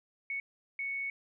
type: tone bursts at uneven times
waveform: sine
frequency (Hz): 2217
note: C#7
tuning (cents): 0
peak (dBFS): -33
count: 2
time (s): 0.3-0.4 / 0.79-1.1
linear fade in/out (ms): 2
effects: none